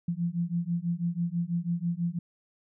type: beating tone pair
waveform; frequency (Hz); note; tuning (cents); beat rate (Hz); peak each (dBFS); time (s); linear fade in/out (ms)
sine; 168.7 / 174.8; E3 / F3; +40 / +2; 6.1; -30; 0.08-2.19; 5
effects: none